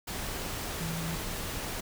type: tone in noise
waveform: sine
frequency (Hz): 164.81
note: E3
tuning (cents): 0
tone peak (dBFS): -33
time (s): 0.8-1.16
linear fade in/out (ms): 10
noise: pink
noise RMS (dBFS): -36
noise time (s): 0.07-1.81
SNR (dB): 0
effects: none